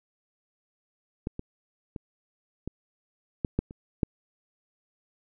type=clicks; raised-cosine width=3 ms; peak=-17 / -21 / -23 / -20 / -13 / -11 / -29 / -10 dBFS; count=8; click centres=1.271 / 1.394 / 1.962 / 2.676 / 3.448 / 3.59 / 3.709 / 4.032 s; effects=none